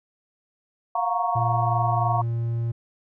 sine chord, Gb major seventh, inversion third, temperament equal with one note detuned, 698.5 / 721.8 / 932.3 / 1108.7 Hz, F5 / Gb5 / Bb5 / Db6, 0 / -43 / 0 / 0 cents, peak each -27 dBFS, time 0.95-2.22 s, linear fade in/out 5 ms
triangle tone, 116.54 Hz, A#2, in tune, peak -21 dBFS, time 1.35-2.72 s, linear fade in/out 10 ms
effects none

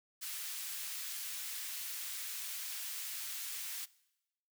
white high-pass noise, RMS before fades -42 dBFS, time 0.21-3.86 s, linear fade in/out 20 ms, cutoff 1700 Hz, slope 12 dB/octave, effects noise-tail reverb RT60 0.9 s tail -21 dB re dry

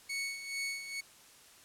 sawtooth tone with tremolo, 2217 Hz, C#7, in tune, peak -30 dBFS, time 0.09-1.01 s, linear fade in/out 10 ms, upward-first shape sine, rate 2.3 Hz, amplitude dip 65%, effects white hiss -58 dBFS RMS until 1.64 s + low-pass 11000 Hz 12 dB/octave

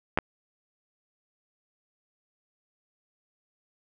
clicks, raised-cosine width 0.5 ms, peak -9 dBFS, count 2, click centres 0.175 / 0.187 s, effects none

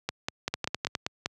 two click trains, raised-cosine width 0.2 ms, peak -11 / -11 dBFS, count 7 / 5, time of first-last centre 0.09-1.26 / 0.54-0.952 s, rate 5.13 / 9.72 Hz, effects high-pass 80 Hz 12 dB/octave

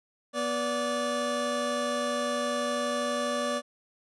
25% pulse tone pair together, 243.9 / 580 Hz, B3 / D5, -21 / -22 cents, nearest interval octave + minor third, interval 1499 cents, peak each -29 / -25 dBFS, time 0.33-3.62 s, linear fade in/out 50 ms, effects resampled to 24000 Hz

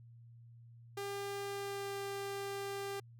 sawtooth tone with pitch glide, 399.9 to 396.9 Hz, G4 to G4, +35 to +22 cents, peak -35 dBFS, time 0.97-3 s, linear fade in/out 5 ms, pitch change -13 cents, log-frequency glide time 1.4-1.99 s, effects added 117 Hz sine -54 dBFS peak until 3.19 s

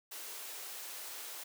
white high-pass noise, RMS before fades -45 dBFS, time 0.11-1.44 s, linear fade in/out 10 ms, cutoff 350 Hz, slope 24 dB/octave, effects none

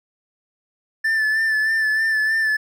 triangle tone with vibrato, 1760 Hz, A6, in tune, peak -15 dBFS, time 1.04-2.57 s, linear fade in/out 10 ms, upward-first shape sine, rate 3.2 Hz, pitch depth 33 cents each way, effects none

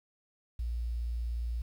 sine tone with quantisation, 58.5 Hz, A#1, 7 cents sharp, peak -31 dBFS, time 0.59-1.62 s, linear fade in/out 5 ms, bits 10, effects none

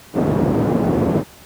pink band-pass noise, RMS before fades -17 dBFS, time 0.13-1.24 s, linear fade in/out 50 ms, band 140 to 490 Hz, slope 12 dB/octave, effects pink hiss -43 dBFS RMS until 1.45 s + high-pass 60 Hz 12 dB/octave

